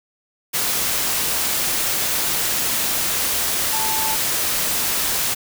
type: tone in noise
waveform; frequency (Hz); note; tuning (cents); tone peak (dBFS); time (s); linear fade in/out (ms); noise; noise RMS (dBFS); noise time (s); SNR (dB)
sine; 880; A5; 0; -25; 3.72-4.16; 20; white; -21; 0.53-5.35; -7
effects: none